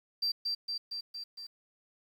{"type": "tone with echo", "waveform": "sine", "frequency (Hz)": 4699, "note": "D8", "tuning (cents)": 0, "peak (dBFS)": -26, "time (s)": [0.22, 0.32], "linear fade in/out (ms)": 10, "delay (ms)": 230, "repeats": 5, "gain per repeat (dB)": -3, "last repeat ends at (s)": 1.47, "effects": ["tanh soft clip ceiling -26 dBFS", "10-bit"]}